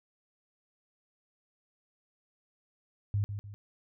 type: tone with echo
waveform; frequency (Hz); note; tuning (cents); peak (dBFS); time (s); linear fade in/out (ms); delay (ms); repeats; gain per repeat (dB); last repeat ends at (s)
sine; 101.9; G#2; -32; -26; 3.14-3.24; 0; 150; 2; -8; 3.54
effects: none